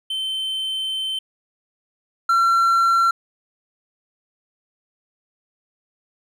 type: tone pair in turn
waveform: triangle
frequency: 3088 / 1359.7 Hz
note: G7 / F6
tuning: -27 / -47 cents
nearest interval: octave + major second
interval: 1420 cents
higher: first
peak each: -21 / -12 dBFS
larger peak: second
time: 0.1-1.19 / 2.29-3.11 s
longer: first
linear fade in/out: 5 ms
effects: none